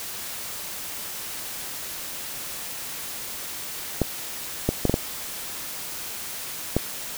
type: clicks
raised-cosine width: 2 ms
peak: -6 dBFS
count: 6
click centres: 4.017 / 4.69 / 4.853 / 4.896 / 4.941 / 6.766 s
effects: white hiss -34 dBFS RMS until 7.17 s